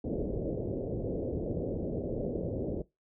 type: low-pass noise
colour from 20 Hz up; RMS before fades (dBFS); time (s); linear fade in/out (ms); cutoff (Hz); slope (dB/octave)
white; -34; 0.04-2.82; 5; 550; 48
effects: noise-tail reverb RT60 0.2 s tail -20 dB re dry